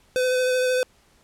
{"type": "tone with vibrato", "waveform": "square", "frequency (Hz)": 507, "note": "B4", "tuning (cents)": 45, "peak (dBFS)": -20, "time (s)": [0.16, 0.83], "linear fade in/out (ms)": 0, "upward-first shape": "sine", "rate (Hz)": 13, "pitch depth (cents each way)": 14, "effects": ["pink hiss -59 dBFS RMS until 1.23 s", "low-pass 11000 Hz 12 dB/octave"]}